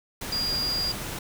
sine tone in noise, 4825 Hz, D8, 46 cents sharp, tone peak -25 dBFS, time 0.32-0.92 s, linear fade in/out 5 ms, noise pink, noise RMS -34 dBFS, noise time 0.21-1.19 s, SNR +6 dB, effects none

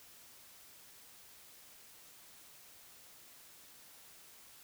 silence, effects white hiss -58 dBFS RMS until 4.63 s

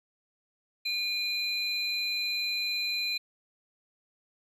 triangle tone pair together, 2424 / 4061 Hz, D#7 / B7, -46 / +48 cents, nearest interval major sixth, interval 894 cents, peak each -31 / -29 dBFS, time 0.85-3.18 s, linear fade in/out 10 ms, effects none

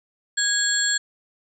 sine tone cluster, 1649 / 3353 / 4312 / 7440 Hz, G#6 / G#7 / C#8 / A#8, -13 / +16 / -49 / -4 cents, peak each -23 / -29 / -27 / -23 dBFS, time 0.37-0.98 s, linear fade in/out 10 ms, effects none

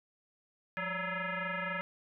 sine tone with frequency modulation, 199.9 Hz, G3, 34 cents sharp, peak -33 dBFS, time 0.77-1.81 s, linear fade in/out 0 ms, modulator 376 Hz, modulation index 5.7, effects none

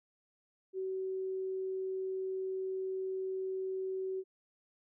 sine tone, 378.6 Hz, F#4, 40 cents sharp, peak -34 dBFS, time 0.73-4.24 s, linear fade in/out 50 ms, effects none

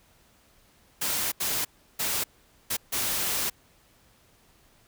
white noise bursts at uneven times, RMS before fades -28 dBFS, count 5, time 1.01-1.32 / 1.4-1.65 / 1.99-2.24 / 2.7-2.77 / 2.92-3.5 s, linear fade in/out 10 ms, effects pink hiss -61 dBFS RMS until 4.87 s

